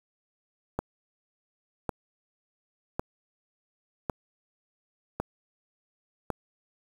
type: click train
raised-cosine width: 1 ms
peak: -14 dBFS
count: 6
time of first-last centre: 0.79-6.303 s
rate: 0.907 Hz
effects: 7-bit